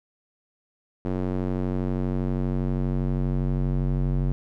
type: tone with band-pass filter sweep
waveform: square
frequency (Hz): 46.25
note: F#1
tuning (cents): 0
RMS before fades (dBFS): -25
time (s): 1.05-4.32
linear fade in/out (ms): 0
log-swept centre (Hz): 310 to 140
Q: 0.95
effects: none